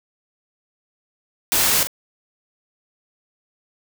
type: noise with echo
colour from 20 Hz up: white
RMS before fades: -18 dBFS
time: 1.52-1.83 s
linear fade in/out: 0 ms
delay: 41 ms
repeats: 1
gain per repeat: -9 dB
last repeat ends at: 1.871 s
effects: none